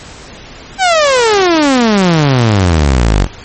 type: exponential sweep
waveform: sawtooth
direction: down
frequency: 791 to 43.94 Hz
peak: -3 dBFS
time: 0.78-3.28 s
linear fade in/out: 50 ms
effects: pink hiss -32 dBFS RMS until 3.44 s + MP3 32 kbps